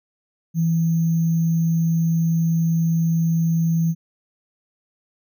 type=tone with sample-and-hold; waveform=sine; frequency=164.81 Hz; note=E3; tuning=in tune; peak=-16 dBFS; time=0.54-3.95 s; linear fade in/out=50 ms; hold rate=6300 Hz; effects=none

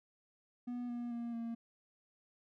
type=tone with pitch steps; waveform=triangle; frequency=244.1 / 239.8 / 235.5 / 231.3 Hz; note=B3 / A#3 / A#3 / A#3; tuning=-20 / +49 / +18 / -13 cents; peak=-36 dBFS; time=0.67-1.55 s; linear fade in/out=10 ms; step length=220 ms; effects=none

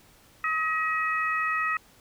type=harmonic tone; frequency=635 Hz; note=D#5; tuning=35 cents sharp; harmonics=2 / 3 / 4; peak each=-27 / -28 / -33 dBFS; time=0.44-1.77 s; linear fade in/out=2 ms; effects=pink hiss -57 dBFS RMS until 2 s

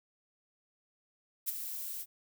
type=noise with ADSR envelope; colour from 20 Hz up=violet; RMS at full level=-31 dBFS; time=1.46-2.06 s; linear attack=27 ms; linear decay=19 ms; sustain=-9 dB; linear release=51 ms; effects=none

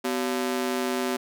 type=ring-modulated tone; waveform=sawtooth; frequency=316.3 Hz; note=D#4; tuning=29 cents sharp; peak=-18 dBFS; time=0.04-1.17 s; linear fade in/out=10 ms; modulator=65.8 Hz; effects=none

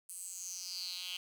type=tone with high-pass filter sweep; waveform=10% pulse; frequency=180.7 Hz; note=F#3; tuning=41 cents flat; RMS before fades=-43 dBFS; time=0.09-1.17 s; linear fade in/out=2 ms; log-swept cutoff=9400 to 3100 Hz; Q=6; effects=none

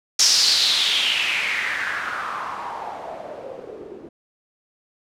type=noise with low-pass filter sweep; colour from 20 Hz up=blue; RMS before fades=-23 dBFS; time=0.19-4.09 s; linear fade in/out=5 ms; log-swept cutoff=5700 to 340 Hz; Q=4.6; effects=none

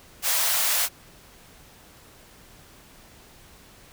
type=high-pass noise; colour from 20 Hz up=white; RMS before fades=-23 dBFS; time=0.22-0.89 s; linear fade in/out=50 ms; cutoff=540 Hz; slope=48 dB/octave; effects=pink hiss -51 dBFS RMS until 3.92 s

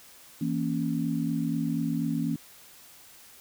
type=chord; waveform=sine; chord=A# diminished; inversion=second; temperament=equal; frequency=164.81 / 233.1 / 277.2 Hz; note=E3 / A#3 / C#4; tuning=0 / 0 / 0 cents; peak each=-30 dBFS; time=0.41-2.36 s; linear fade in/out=5 ms; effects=white hiss -52 dBFS RMS until 3.4 s

